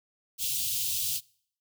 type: band-stop noise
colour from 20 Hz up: white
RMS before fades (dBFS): -30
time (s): 0.38-1.21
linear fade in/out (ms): 50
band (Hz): 140 to 2800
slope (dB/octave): 48
effects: noise-tail reverb RT60 0.6 s tail -25 dB re dry + high-pass 80 Hz 12 dB/octave